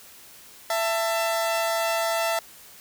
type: tone pair together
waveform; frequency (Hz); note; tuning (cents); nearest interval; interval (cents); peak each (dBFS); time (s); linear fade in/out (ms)
sawtooth; 667 / 890.3; E5 / A5; +20 / +20; perfect fourth; 500; -20 / -25; 0.7-2.39; 2
effects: white hiss -48 dBFS RMS until 2.8 s